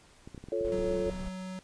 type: clicks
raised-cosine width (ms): 3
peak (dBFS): -31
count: 10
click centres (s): 0.275 / 0.347 / 0.378 / 0.44 / 0.486 / 0.611 / 0.743 / 0.787 / 0.846 / 0.914
type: chord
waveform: sine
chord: F augmented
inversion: none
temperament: equal with one note detuned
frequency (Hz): 350.8 / 440 / 554.4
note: F4 / A4 / C#5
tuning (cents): +8 / 0 / 0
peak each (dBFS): -34 / -32 / -32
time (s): 0.52-1.1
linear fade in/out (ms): 2
type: noise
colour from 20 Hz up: brown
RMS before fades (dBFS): -40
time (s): 0.64-1.29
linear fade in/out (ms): 10
type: tone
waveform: square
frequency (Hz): 186.4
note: F#3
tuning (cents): +13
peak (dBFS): -38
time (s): 0.72-1.59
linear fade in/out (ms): 0
effects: pink hiss -59 dBFS RMS until 1.63 s + resampled to 22050 Hz